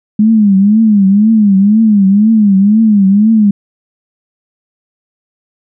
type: tone with vibrato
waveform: sine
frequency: 207.4 Hz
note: G#3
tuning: 2 cents flat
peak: -4 dBFS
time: 0.19-3.51 s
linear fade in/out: 5 ms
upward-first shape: triangle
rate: 2 Hz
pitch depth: 160 cents each way
effects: none